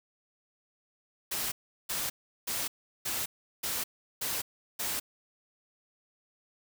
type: noise bursts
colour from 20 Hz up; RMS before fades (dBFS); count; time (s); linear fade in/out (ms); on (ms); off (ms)
white; -33; 7; 1.31-5; 10; 210; 370
effects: none